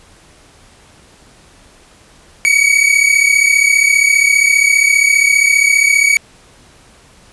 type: tone pair together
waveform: 45% pulse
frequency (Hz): 2242 / 2277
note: C#7 / C#7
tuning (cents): +19 / +46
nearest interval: unison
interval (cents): 27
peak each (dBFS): -11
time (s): 2.45-6.17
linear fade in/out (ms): 0
effects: pink hiss -45 dBFS RMS until 7.32 s + resampled to 24000 Hz